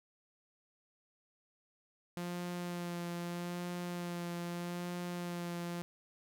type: tone with vibrato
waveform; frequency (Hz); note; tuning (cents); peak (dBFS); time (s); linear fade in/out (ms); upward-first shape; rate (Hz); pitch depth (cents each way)
sawtooth; 174.61; F3; 0; -34; 2.17-5.82; 0; sine; 0.8; 18
effects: none